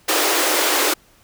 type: high-pass noise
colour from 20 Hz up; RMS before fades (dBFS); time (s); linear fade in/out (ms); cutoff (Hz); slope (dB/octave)
pink; -18; 0.08-0.94; 10; 290; 96
effects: pink hiss -54 dBFS RMS until 1.23 s